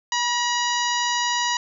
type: harmonic tone with a mistuned harmonic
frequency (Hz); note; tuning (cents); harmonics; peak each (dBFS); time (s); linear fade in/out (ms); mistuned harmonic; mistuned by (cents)
969; B5; -33; 1 / 2 / 3 / 4 / 5 / 6 / 7; -24 / -27 / -29 / -30 / -31 / -32 / -32; 0.12-1.57; 2; 2; -32
effects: none